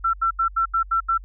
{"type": "tone bursts", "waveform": "sine", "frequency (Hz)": 1346, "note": "E6", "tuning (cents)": 36, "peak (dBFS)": -17, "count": 7, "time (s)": [0.04, 1.179], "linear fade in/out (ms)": 10, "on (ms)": 95, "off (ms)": 79, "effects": ["added 47 Hz sine -37 dBFS peak until 1.24 s"]}